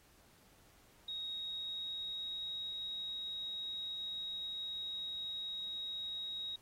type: tone with pitch glide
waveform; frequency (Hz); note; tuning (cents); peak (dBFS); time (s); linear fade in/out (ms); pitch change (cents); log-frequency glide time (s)
sine; 3767 to 3789; A#7 to A#7; +17 to +27; -39; 1.08-6.56; 5; +10; 1.31-2.59
effects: pink hiss -66 dBFS RMS until 6.61 s + AAC 48 kbps